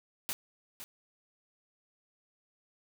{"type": "noise with echo", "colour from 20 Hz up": "white", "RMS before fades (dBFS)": -35, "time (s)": [0.29, 0.33], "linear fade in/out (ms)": 0, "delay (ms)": 510, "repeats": 1, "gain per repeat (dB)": -10, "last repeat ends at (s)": 0.84, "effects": []}